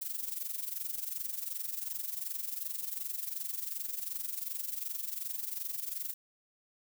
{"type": "noise with amplitude modulation", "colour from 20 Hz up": "violet", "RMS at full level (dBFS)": -35, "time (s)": [0.01, 6.14], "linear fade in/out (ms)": 10, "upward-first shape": "sine", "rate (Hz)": 22.7, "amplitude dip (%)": 75, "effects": []}